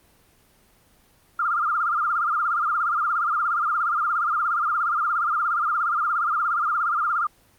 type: tone with vibrato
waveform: sine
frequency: 1294 Hz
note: E6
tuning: 32 cents flat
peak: -20 dBFS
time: 1.39-7.27 s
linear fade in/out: 5 ms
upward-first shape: sine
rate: 17 Hz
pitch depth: 150 cents each way
effects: pink hiss -58 dBFS RMS until 7.58 s + Opus 24 kbps